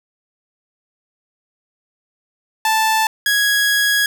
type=tone pair in turn; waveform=sawtooth; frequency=880 / 1661.2 Hz; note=A5 / G#6; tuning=0 / 0 cents; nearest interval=major seventh; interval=1100 cents; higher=second; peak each=-10 dBFS; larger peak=neither; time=2.65-3.07 / 3.26-4.06 s; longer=second; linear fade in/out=2 ms; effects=none